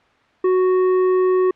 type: tone with tanh clipping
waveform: sine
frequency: 370 Hz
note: F#4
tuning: in tune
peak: -15 dBFS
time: 0.44-1.51 s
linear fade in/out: 5 ms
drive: 10 dB
effects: white hiss -55 dBFS RMS until 1.55 s + low-pass 2000 Hz 12 dB/octave